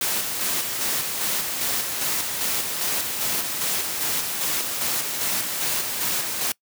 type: noise with tremolo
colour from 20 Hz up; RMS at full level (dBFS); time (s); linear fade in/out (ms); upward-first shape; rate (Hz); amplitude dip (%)
white; -24; 0.01-6.52; 2; square; 2.5; 35
effects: noise-tail reverb RT60 0.1 s tail -24 dB re dry + high-pass 100 Hz 12 dB/octave